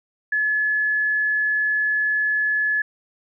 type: tone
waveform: sine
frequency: 1711 Hz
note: A6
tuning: 49 cents flat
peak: -18 dBFS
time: 0.32-2.82 s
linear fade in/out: 5 ms
effects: none